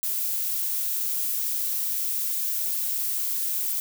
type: noise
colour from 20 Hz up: violet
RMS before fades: -27 dBFS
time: 0.03-3.8 s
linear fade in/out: 0 ms
effects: none